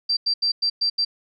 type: tone bursts at uneven times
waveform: sine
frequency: 4699 Hz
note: D8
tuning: in tune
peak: -18 dBFS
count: 6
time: 0.09-0.17 / 0.26-0.34 / 0.42-0.52 / 0.62-0.7 / 0.81-0.9 / 0.98-1.05 s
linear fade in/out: 10 ms
effects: none